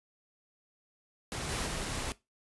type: noise with level steps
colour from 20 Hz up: pink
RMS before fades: -37 / -34 / -36 dBFS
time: 1.32-2.12 s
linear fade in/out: 0 ms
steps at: 1.49 / 1.66 s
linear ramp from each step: 2 ms
effects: noise-tail reverb RT60 0.2 s tail -18 dB re dry + resampled to 24000 Hz